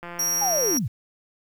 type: click train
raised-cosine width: 0.5 ms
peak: -22 dBFS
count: 129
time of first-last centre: 0.03-0.77 s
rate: 173 Hz
type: tone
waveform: 40% pulse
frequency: 5670 Hz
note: F8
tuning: 25 cents sharp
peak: -21 dBFS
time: 0.19-0.79 s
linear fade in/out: 5 ms
type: linear sweep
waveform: sine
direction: down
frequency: 851 to 87.31 Hz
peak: -23 dBFS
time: 0.41-0.88 s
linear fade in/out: 10 ms
effects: 9-bit